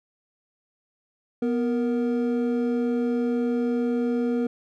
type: tone pair together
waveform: triangle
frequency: 245.1 / 468.1 Hz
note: B3 / A#4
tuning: -13 / +7 cents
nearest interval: major seventh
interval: 1120 cents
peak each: -21 / -25 dBFS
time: 1.42-4.47 s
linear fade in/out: 5 ms
effects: none